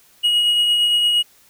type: tone with tremolo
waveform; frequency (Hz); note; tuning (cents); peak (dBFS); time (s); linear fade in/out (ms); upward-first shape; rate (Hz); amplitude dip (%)
triangle; 2895; F#7; -38; -11; 0.23-1.23; 20; triangle; 8.7; 30
effects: white hiss -53 dBFS RMS until 1.49 s